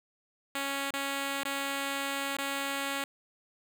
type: tone with dropouts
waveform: 5% pulse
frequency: 277 Hz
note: C#4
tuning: 1 cent flat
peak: -20 dBFS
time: 0.55-3.04 s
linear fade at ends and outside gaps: 2 ms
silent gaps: 0.907-0.937 / 1.434-1.452 / 2.368-2.385 s
effects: none